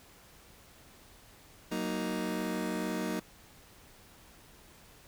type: chord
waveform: 30% pulse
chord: D# minor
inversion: first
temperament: just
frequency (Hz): 186.68 / 233.3 / 311.1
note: F#3 / A#3 / D#4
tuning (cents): +16 / +2 / 0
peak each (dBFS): -34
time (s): 1.71-3.2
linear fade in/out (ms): 10
effects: pink hiss -57 dBFS RMS until 5.07 s